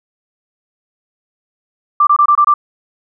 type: tone bursts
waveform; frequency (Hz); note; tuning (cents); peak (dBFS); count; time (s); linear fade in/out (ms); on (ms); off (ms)
sine; 1178; D6; +5; -6; 6; 2-2.54; 5; 70; 24
effects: none